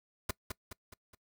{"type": "noise with echo", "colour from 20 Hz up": "pink", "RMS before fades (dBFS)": -33, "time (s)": [0.29, 0.31], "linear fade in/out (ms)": 5, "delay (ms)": 210, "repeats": 4, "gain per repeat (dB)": -6, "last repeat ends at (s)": 1.15, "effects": ["noise-tail reverb RT60 0.1 s tail -23 dB re dry"]}